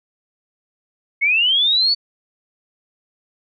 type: linear sweep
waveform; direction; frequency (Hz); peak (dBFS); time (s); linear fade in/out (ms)
sine; up; 2153 to 4524; -13; 1.21-1.95; 20
effects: none